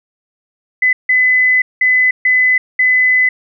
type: tone bursts at uneven times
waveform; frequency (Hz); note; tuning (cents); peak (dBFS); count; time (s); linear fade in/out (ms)
sine; 2013; B6; +33; -8; 5; 0.82-0.93 / 1.09-1.62 / 1.81-2.11 / 2.25-2.58 / 2.79-3.29; 5
effects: none